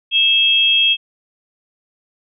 sine tone pair together, 2637 / 3252 Hz, E7 / G#7, 0 / -37 cents, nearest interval major third, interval 363 cents, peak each -16 / -12 dBFS, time 0.11-0.97 s, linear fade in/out 50 ms, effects none

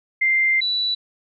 sine tone pair in turn, 2093 / 3951 Hz, C7 / B7, 0 / 0 cents, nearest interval major seventh, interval 1100 cents, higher second, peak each -15 / -19 dBFS, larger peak first, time 0.21-0.61 / 0.61-0.95 s, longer first, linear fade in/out 10 ms, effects none

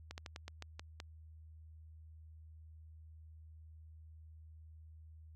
slowing click train, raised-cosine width 0.2 ms, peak -28 dBFS, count 8, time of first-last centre 0.11-1.001 s, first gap 69 ms, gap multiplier 1.2, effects added 79 Hz sine -53 dBFS peak until 5.35 s

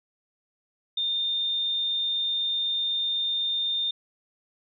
sine tone, 3624 Hz, A#7, 50 cents flat, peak -24 dBFS, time 0.97-3.91 s, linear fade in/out 5 ms, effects none

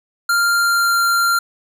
square tone with pitch glide, 1394 to 1384.4 Hz, F6 to F6, -4 to -16 cents, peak -14 dBFS, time 0.29-1.39 s, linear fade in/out 5 ms, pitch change -12 cents, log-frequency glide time 0.55-1 s, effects none

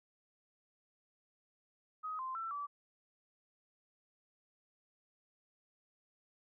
sine tone with pitch steps, 1259 / 1042 / 1337 / 1154 Hz, D#6 / C6 / E6 / D6, +20 / -7 / +24 / -31 cents, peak -38 dBFS, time 2.03-2.67 s, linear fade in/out 20 ms, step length 160 ms, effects none

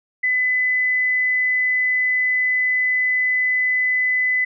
sine tone, 2008 Hz, B6, 28 cents sharp, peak -16 dBFS, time 0.23-4.45 s, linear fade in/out 10 ms, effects none

